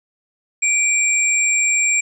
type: tone pair together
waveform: sine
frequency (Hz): 2349 / 7458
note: D7 / A#8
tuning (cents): 0 / 0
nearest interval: octave + minor sixth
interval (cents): 2000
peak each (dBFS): -17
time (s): 0.62-2.01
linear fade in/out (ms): 10
effects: none